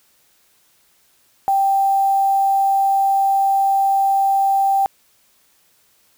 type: tone with quantisation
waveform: sine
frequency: 784 Hz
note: G5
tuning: in tune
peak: -13 dBFS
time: 1.48-4.86 s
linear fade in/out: 0 ms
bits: 6
effects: white hiss -58 dBFS RMS until 6.17 s